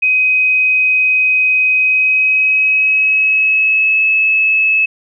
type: tone with pitch glide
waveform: sine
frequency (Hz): 2518 to 2592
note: D#7 to E7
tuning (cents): +20 to -30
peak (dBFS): -9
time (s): 0.02-4.86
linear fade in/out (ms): 10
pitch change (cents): +50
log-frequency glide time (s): 1.74-4.06
effects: none